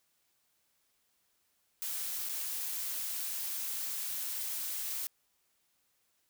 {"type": "noise with dropouts", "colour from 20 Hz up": "blue", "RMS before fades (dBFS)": -37, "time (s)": [1.82, 5.07], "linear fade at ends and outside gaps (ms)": 0, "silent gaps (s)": [2.288, 2.294], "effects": ["white hiss -75 dBFS RMS until 6.29 s"]}